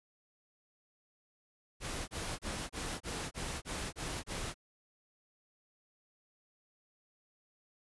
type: noise bursts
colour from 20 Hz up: pink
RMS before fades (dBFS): -39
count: 9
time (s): 1.8-4.544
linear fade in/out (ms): 50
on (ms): 280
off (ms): 28
effects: resampled to 24000 Hz